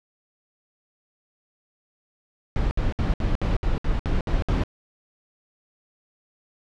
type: noise bursts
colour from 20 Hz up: brown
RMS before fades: -22 dBFS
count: 10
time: 2.56-4.636 s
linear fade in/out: 0 ms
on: 150 ms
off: 64 ms
effects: low-pass 4000 Hz 12 dB/octave